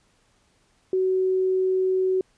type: tone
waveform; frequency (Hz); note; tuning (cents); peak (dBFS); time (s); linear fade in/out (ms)
sine; 374.7; F#4; +22; -19; 0.93-2.21; 2
effects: pink hiss -64 dBFS RMS until 2.37 s + resampled to 22050 Hz